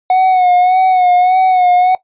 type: tone with vibrato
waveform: triangle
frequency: 734 Hz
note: F#5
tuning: 14 cents flat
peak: -5 dBFS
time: 0.1-1.95 s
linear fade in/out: 2 ms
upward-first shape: sine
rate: 1.7 Hz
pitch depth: 43 cents each way
effects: noise-tail reverb RT60 0.1 s tail -17 dB re dry + resampled to 8000 Hz